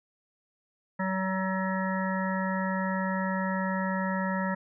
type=harmonic tone; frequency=189.3 Hz; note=F#3; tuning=40 cents sharp; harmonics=1 / 3 / 5 / 7 / 9 / 10; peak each=-29 / -35 / -34 / -38 / -38 / -38 dBFS; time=0.99-4.55 s; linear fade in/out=10 ms; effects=none